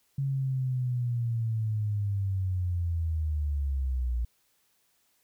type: linear sweep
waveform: sine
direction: down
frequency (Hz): 138.59 to 58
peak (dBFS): -26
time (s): 0.18-4.25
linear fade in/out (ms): 5
effects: white hiss -70 dBFS RMS until 5.23 s